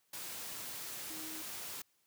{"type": "tone in noise", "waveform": "sine", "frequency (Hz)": 315.4, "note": "D#4", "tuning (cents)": 24, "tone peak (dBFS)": -49, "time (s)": [1.1, 1.42], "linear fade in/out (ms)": 5, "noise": "white", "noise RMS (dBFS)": -44, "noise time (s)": [0.13, 1.82], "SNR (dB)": -8, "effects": ["white hiss -75 dBFS RMS until 2.06 s", "high-pass 80 Hz 12 dB/octave"]}